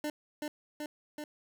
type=tone with echo; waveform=25% pulse; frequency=299.3 Hz; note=D4; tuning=33 cents sharp; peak=-29 dBFS; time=0.04-0.1 s; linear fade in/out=2 ms; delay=380 ms; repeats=3; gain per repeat=-2 dB; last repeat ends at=1.24 s; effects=none